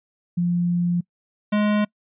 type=tone pair in turn; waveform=sine / square; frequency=174.61 / 209.2 Hz; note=F3 / G#3; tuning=0 / +13 cents; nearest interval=minor third; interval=313 cents; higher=second; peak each=-18 dBFS; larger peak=neither; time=0.37-1.01 / 1.52-1.85 s; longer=first; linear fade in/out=10 ms; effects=noise-tail reverb RT60 0.1 s tail -25 dB re dry + resampled to 8000 Hz